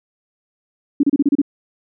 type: tone bursts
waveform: sine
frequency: 284 Hz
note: C#4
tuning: 42 cents sharp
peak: -10 dBFS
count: 7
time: 1-1.417 s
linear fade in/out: 5 ms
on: 33 ms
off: 31 ms
effects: none

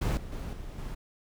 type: noise with level steps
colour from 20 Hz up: brown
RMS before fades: -26 / -41 / -36 / -41 / -37 dBFS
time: 0.01-0.95 s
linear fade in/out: 10 ms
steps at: 0.17 / 0.32 / 0.53 / 0.78 s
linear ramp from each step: 2 ms
effects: none

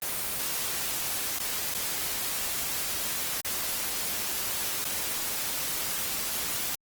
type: noise with dropouts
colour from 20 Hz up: white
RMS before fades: -31 dBFS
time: 0.02-6.75 s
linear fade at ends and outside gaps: 2 ms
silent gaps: 1.387-1.4 / 1.74-1.747 / 3.407-3.447 / 4.843-4.851 s
effects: Opus 24 kbps

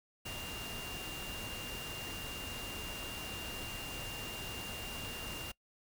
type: tone in noise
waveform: sine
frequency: 2794 Hz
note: F7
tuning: in tune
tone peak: -44 dBFS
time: 0.25-5.52 s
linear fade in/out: 10 ms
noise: pink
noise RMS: -44 dBFS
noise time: 0.25-5.52 s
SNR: -3 dB
effects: noise-tail reverb RT60 0.1 s tail -23 dB re dry

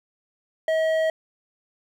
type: tone with hard clipping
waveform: triangle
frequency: 639 Hz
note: D#5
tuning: 46 cents sharp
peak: -21 dBFS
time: 0.68-1.1 s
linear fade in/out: 2 ms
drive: 12 dB
effects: none

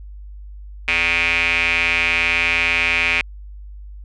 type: tone with band-pass filter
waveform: square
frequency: 84.4 Hz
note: E2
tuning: 41 cents sharp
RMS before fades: -18 dBFS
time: 0.88-3.21 s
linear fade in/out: 0 ms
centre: 2400 Hz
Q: 8
effects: added 50 Hz sine -33 dBFS peak until 4.04 s + resampled to 22050 Hz

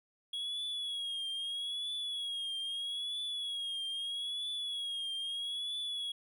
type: tone with vibrato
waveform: triangle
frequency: 3322 Hz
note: G#7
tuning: in tune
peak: -34 dBFS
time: 0.33-6.12 s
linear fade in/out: 5 ms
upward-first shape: triangle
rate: 0.78 Hz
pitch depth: 77 cents each way
effects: none

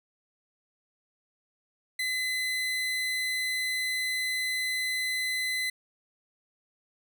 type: tone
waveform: 30% pulse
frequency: 2025 Hz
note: B6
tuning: 43 cents sharp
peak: -25 dBFS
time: 1.99-5.7 s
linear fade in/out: 5 ms
effects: none

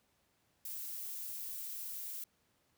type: noise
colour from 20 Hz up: violet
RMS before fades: -43 dBFS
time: 0.65-2.24 s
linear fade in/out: 2 ms
effects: pink hiss -75 dBFS RMS until 2.77 s + high-pass 60 Hz 12 dB/octave

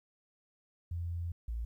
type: tone pair in turn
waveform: sine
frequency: 85.6 / 57.13 Hz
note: F2 / A#1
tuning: -34 / -34 cents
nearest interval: perfect fifth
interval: 700 cents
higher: first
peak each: -34 / -34 dBFS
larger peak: neither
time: 0.91-1.32 / 1.48-1.65 s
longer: first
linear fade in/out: 5 ms
effects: 12-bit

